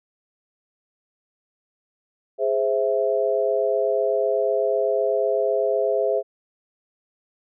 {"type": "chord", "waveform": "sine", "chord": "Ab augmented", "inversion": "none", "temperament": "equal", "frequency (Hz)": [415.3, 523.3, 659.3], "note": ["Ab4", "C5", "E5"], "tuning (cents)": [0, 0, 0], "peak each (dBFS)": -23, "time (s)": [2.38, 6.23], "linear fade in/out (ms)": 50, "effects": []}